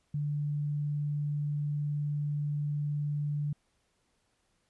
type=tone; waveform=sine; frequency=146.83 Hz; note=D3; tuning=in tune; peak=-29 dBFS; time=0.14-3.53 s; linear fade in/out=5 ms; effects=pink hiss -74 dBFS RMS until 4.69 s + resampled to 24000 Hz